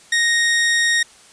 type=tone; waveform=sawtooth; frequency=1864.7 Hz; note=A#6; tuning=in tune; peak=-11 dBFS; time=0.12-1.03 s; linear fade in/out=5 ms; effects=white hiss -47 dBFS RMS until 1.32 s + resampled to 22050 Hz